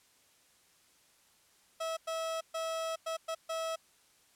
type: tone bursts at uneven times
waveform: 30% pulse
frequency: 650 Hz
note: E5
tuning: 24 cents flat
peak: -31 dBFS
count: 6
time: 1.8-1.97 / 2.07-2.41 / 2.54-2.96 / 3.06-3.17 / 3.28-3.35 / 3.49-3.76 s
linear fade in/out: 10 ms
effects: white hiss -66 dBFS RMS until 4.35 s + low-pass 11000 Hz 12 dB/octave